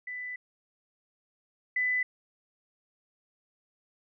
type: tone pair in turn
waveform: sine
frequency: 1992 / 1999.7 Hz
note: B6 / B6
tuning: +14 / +21 cents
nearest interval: unison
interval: 7 cents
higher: second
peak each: -35 / -25 dBFS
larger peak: second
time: 0.07-0.36 / 1.76-2.03 s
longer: first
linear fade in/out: 5 ms
effects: none